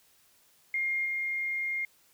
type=tone with level steps; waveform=sine; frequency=2125 Hz; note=C7; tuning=26 cents sharp; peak=-27 / -29 dBFS; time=0.74-1.85 s; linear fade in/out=2 ms; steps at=1.05 s; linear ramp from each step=10 ms; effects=white hiss -64 dBFS RMS until 2.13 s